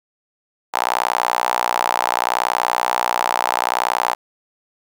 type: tone with high-pass filter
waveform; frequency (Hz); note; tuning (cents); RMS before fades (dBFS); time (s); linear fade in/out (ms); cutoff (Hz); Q
sawtooth; 60.7; B1; -29; -20; 0.73-4.15; 20; 860; 4
effects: none